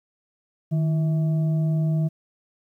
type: tone with frequency modulation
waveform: sine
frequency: 156.2 Hz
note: D#3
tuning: 7 cents sharp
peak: -19 dBFS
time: 0.71-2.09 s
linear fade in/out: 20 ms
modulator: 494 Hz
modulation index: 0.25
effects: 10-bit